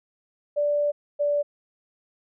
sine tone pair in turn, 585 / 581.9 Hz, D5 / D5, -7 / -16 cents, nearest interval unison, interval 9 cents, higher first, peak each -20 dBFS, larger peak neither, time 0.56-0.92 / 1.19-1.43 s, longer first, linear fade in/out 20 ms, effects none

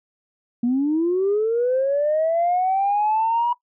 sine linear sweep, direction up, 233.1 to 968 Hz, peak -16 dBFS, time 0.63-3.53 s, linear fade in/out 5 ms, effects noise-tail reverb RT60 0.1 s tail -19 dB re dry + tanh soft clip ceiling -13 dBFS

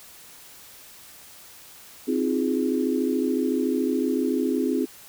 sine chord, F minor seventh, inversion second, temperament equal with one note detuned, 261.6 / 315.3 / 349.2 / 415.3 Hz, C4 / Eb4 / F4 / Ab4, 0 / +23 / 0 / 0 cents, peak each -24 / -28 / -28 / -28 dBFS, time 2.07-4.86 s, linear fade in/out 20 ms, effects white hiss -47 dBFS RMS until 5.08 s

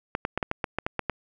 clicks, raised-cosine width 0.5 ms, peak -11 dBFS, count 10, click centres 0.151 / 0.251 / 0.376 / 0.428 / 0.514 / 0.642 / 0.786 / 0.865 / 0.993 / 1.097 s, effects none

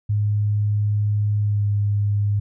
sine tone with pitch glide, 104.2 to 102.59 Hz, G#2 to G#2, +6 to -21 cents, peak -17 dBFS, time 0.09-2.4 s, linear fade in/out 10 ms, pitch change -27 cents, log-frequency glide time 1.41-1.65 s, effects none

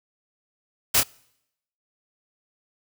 white noise with echo, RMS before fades -19 dBFS, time 0.94-1.01 s, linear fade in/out 10 ms, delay 25 ms, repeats 1, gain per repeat -5 dB, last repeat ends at 1.035 s, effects noise-tail reverb RT60 0.8 s tail -26 dB re dry

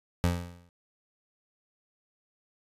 25% pulse tone with exponential decay, 87.31 Hz, F2, in tune, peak -17 dBFS, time 0.24-0.69 s, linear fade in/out 0 ms, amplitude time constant 97 ms, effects resampled to 32000 Hz

